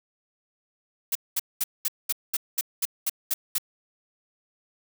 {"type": "noise bursts", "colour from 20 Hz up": "blue", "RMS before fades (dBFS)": -25, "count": 11, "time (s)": [1.12, 3.583], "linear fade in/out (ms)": 5, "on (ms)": 33, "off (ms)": 210, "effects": []}